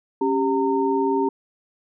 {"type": "tone cluster", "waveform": "sine", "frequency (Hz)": [274.5, 393.1, 916], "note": ["C#4", "G4", "A#5"], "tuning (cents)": [-17, 5, -31], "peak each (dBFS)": [-23, -21, -24], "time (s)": [0.21, 1.29], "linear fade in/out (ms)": 5, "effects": []}